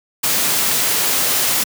white noise, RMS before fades -17 dBFS, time 0.23-1.64 s, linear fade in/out 10 ms, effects high-pass 100 Hz 12 dB/octave

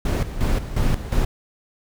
brown noise with tremolo, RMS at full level -19 dBFS, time 0.05-1.25 s, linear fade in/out 5 ms, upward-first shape square, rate 2.8 Hz, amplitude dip 70%, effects none

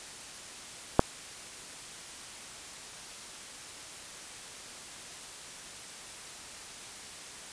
click, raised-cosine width 1 ms, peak -3 dBFS, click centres 0.994 s, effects white hiss -45 dBFS RMS until 7.52 s + resampled to 22050 Hz

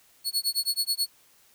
sawtooth tone with tremolo, 4383 Hz, C#8, 20 cents flat, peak -19 dBFS, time 0.24-1.09 s, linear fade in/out 50 ms, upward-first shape sine, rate 9.3 Hz, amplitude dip 100%, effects white hiss -60 dBFS RMS until 1.54 s

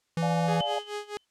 square tone, 166.1 Hz, E3, 13 cents sharp, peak -26 dBFS, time 0.17-0.61 s, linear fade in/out 2 ms
sine chord, D diminished, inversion none, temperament just, 587.3 / 704.8 / 845.8 Hz, D5 / F5 / Ab5, 0 / +16 / +31 cents, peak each -32 / -32 / -32 dBFS, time 0.22-0.79 s, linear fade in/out 5 ms
sawtooth tone with tremolo, 415.3 Hz, G#4, in tune, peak -27 dBFS, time 0.48-1.17 s, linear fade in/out 0 ms, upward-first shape sine, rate 4.7 Hz, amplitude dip 90%
sine tone with exponential decay, 3050 Hz, G7, 48 cents flat, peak -29 dBFS, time 0.6-1.25 s, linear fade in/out 5 ms, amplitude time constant 140 ms
effects white hiss -74 dBFS RMS until 1.3 s + low-pass 8000 Hz 12 dB/octave

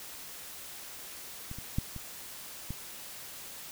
clicks, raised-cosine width 5 ms, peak -28 / -30 / -16 / -28 / -24 dBFS, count 5, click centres 1.514 / 1.586 / 1.785 / 1.963 / 2.706 s, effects white hiss -45 dBFS RMS until 3.71 s

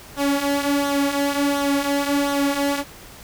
sawtooth tone with flanger, 282.6 Hz, C#4, 34 cents sharp, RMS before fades -21 dBFS, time 0.16-2.84 s, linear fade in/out 50 ms, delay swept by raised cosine 0.4 to 4.4 ms, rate 1.4 Hz, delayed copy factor -0.6, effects pink hiss -42 dBFS RMS until 3.23 s

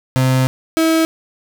35% pulse tone pair in turn, 130 / 323.4 Hz, C3 / E4, -11 / -33 cents, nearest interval octave + major third, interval 1578 cents, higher second, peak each -10 dBFS, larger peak neither, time 0.16-0.47 / 0.77-1.05 s, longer first, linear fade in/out 0 ms, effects none

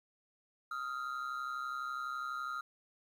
triangle ring-modulated tone, 1318.5 Hz, E6, in tune, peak -32 dBFS, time 0.71-2.61 s, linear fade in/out 5 ms, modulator 66 Hz, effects 11-bit

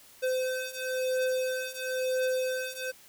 square beating tone pair, 513 / 513.99 Hz, C5 / C5, -34 / -31 cents, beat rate 0.99 Hz, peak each -33 / -31 dBFS, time 0.22-2.92 s, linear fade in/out 20 ms, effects white hiss -55 dBFS RMS until 3.08 s

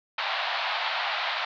pink band-pass noise, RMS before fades -29 dBFS, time 0.18-1.45 s, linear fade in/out 5 ms, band 660 to 4300 Hz, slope 48 dB/octave, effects none

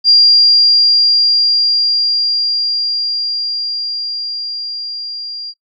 sine tone with level ramp, 4780 Hz, D8, 30 cents sharp, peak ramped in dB -4 to -23 dBFS, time 0.04-5.54 s, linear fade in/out 50 ms, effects noise-tail reverb RT60 0.1 s tail -18 dB re dry

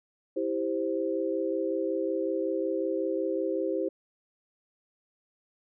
sine chord, C major, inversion first, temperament just, 327 / 392.4 / 523.3 Hz, E4 / G4 / C5, -14 / +2 / 0 cents, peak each -31 dBFS, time 0.36-3.89 s, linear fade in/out 10 ms, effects none

